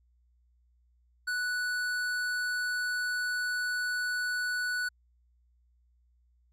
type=tone with tanh clipping; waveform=sine; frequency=1480 Hz; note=F#6; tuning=in tune; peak=-31 dBFS; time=1.27-4.89 s; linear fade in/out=10 ms; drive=15 dB; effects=added 60 Hz sine -64 dBFS peak until 6.52 s